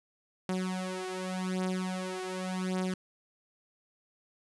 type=beating tone pair; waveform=sawtooth; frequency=185 / 185.87 Hz; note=F#3 / F#3; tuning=0 / +8 cents; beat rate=0.87 Hz; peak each=-31 / -31 dBFS; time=0.49-2.94 s; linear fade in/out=2 ms; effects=resampled to 24000 Hz + 10-bit